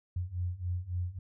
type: beating tone pair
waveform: sine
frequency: 87.31 / 90.91 Hz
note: F2 / F#2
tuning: 0 / -30 cents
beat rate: 3.6 Hz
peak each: -36 / -34 dBFS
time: 0.16-1.19 s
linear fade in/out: 5 ms
effects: none